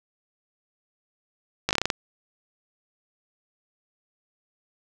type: slowing click train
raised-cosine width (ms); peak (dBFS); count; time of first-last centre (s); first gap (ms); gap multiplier
0.2; -5; 8; 1.69-1.902; 18; 1.17
effects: none